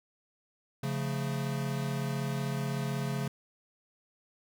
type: chord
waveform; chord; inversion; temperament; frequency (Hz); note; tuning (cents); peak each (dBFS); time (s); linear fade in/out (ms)
square; Db augmented; none; equal; 138.59 / 174.61 / 220; Db3 / F3 / A3; 0 / 0 / 0; -33 / -39 / -39; 0.83-3.28; 5
effects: none